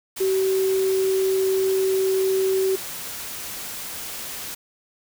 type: tone in noise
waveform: sine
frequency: 381.4 Hz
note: G4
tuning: 47 cents flat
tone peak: -18 dBFS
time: 0.2-2.76 s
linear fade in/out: 10 ms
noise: white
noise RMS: -33 dBFS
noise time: 0.16-4.55 s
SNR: +12 dB
effects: none